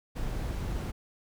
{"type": "noise", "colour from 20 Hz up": "brown", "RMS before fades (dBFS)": -33, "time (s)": [0.15, 0.92], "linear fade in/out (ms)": 20, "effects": []}